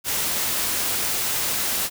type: noise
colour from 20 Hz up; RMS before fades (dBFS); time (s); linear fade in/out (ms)
white; -24; 0.04-1.9; 50
effects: none